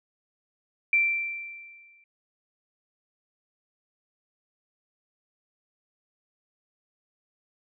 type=tone with exponential decay; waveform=sine; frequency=2349 Hz; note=D7; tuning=in tune; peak=-17 dBFS; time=0.93-2.04 s; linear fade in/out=2 ms; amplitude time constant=240 ms; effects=none